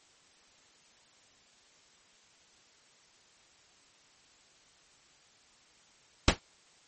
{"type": "noise with exponential decay", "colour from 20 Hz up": "pink", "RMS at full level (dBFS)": -17, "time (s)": [6.28, 6.39], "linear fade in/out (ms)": 2, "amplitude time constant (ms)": 22, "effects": ["white hiss -62 dBFS RMS until 6.87 s", "MP3 32 kbps"]}